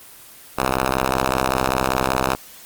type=ring-modulated tone; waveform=5% pulse; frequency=65.2 Hz; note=C2; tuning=5 cents flat; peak=-4 dBFS; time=0.57-2.36 s; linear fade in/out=20 ms; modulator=677 Hz; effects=white hiss -43 dBFS RMS until 2.65 s + Opus 24 kbps